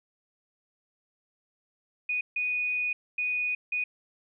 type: tone bursts at uneven times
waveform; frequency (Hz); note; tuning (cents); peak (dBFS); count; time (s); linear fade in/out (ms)
sine; 2476; D#7; -9; -26; 4; 2.09-2.21 / 2.36-2.93 / 3.18-3.55 / 3.72-3.84; 5
effects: none